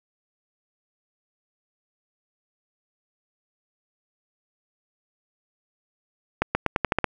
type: accelerating click train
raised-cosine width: 0.5 ms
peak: -5 dBFS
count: 8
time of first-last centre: 6.42-7.043 s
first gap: 130 ms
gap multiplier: 0.87
effects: none